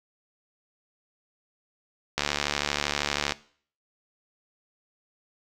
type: click train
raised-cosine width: 0.2 ms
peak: -7 dBFS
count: 84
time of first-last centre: 2.18-3.322 s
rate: 72.7 Hz
effects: noise-tail reverb RT60 0.5 s tail -19 dB re dry